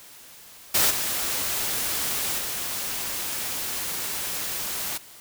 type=noise with level steps; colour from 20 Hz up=white; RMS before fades=-20 / -27 / -30 dBFS; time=0.74-4.98 s; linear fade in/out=10 ms; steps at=0.9 / 2.38 s; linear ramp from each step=10 ms; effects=white hiss -47 dBFS RMS until 5.2 s